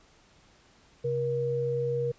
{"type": "tone pair together", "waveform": "sine", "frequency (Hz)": [133.3, 475.3], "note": ["C3", "A#4"], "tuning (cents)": [33, 34], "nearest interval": "octave + minor seventh", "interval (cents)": 2201, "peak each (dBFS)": [-32, -27], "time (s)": [1.04, 2.12], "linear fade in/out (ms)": 10, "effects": ["pink hiss -60 dBFS RMS until 2.18 s", "resampled to 16000 Hz"]}